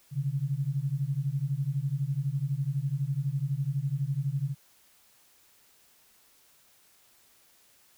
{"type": "beating tone pair", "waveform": "sine", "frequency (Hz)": [132.9, 144.9], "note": ["C3", "D3"], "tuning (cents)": [27, -23], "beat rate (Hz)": 12, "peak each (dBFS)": -30, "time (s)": [0.11, 4.55], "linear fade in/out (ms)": 50, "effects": ["white hiss -62 dBFS RMS until 7.97 s"]}